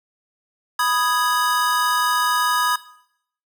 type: chord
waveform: square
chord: G# minor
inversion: first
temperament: equal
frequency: 987.8 / 1244.5 / 1661.2 Hz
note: B5 / D#6 / G#6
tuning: 0 / 0 / 0 cents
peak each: -23 / -22 / -23 dBFS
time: 0.79-2.76 s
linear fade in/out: 5 ms
effects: noise-tail reverb RT60 0.7 s tail -17 dB re dry